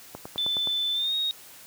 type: click train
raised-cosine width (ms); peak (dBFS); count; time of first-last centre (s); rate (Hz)
1; -22; 6; 0.15-0.673; 9.56
type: tone with pitch glide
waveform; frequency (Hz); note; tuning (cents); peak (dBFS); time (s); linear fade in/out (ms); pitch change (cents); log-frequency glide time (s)
sine; 3520 to 3751; A7 to A#7; 0 to +10; -24; 0.38-1.31; 0; +110; 0.93-1.15
effects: white hiss -48 dBFS RMS until 1.66 s + high-pass 80 Hz 12 dB/octave